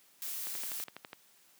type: noise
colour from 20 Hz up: blue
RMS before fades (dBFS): -39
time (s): 0.22-0.84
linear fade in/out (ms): 0
type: click train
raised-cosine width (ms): 0.3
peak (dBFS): -27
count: 9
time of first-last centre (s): 0.47-1.131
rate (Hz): 12.1
effects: white hiss -64 dBFS RMS until 1.59 s + high-pass 150 Hz 12 dB/octave